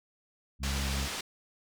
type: harmonic tone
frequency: 68.2 Hz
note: C#2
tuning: 28 cents flat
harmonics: 1 / 2 / 3 / 4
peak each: -31 / -40 / -40 / -49 dBFS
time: 0.59-1.09 s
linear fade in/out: 50 ms
type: low-pass noise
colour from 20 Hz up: white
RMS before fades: -37 dBFS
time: 0.63-1.21 s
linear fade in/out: 5 ms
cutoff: 5500 Hz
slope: 12 dB/octave
effects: none